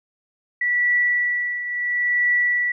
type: tone with tremolo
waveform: sine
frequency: 1953 Hz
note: B6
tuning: 20 cents flat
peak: -15 dBFS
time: 0.61-2.72 s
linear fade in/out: 5 ms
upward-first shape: triangle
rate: 0.73 Hz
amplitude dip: 70%
effects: none